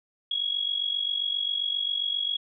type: tone with amplitude modulation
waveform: sine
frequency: 3322 Hz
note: G#7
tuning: in tune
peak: -22 dBFS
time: 0.31-2.37 s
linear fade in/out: 5 ms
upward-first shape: sine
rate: 47.5 Hz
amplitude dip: 75%
effects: none